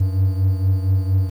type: beating tone pair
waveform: triangle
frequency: 94 / 98.3 Hz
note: F#2 / G2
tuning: +28 / +5 cents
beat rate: 4.3 Hz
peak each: -14 / -20 dBFS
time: 0-1.3 s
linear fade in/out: 10 ms
effects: 8-bit